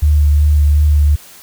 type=tone with vibrato; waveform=sine; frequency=74 Hz; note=D2; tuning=14 cents sharp; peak=-7 dBFS; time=0.02-1.16 s; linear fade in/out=10 ms; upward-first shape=triangle; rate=2.7 Hz; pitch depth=22 cents each way; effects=white hiss -39 dBFS RMS until 1.42 s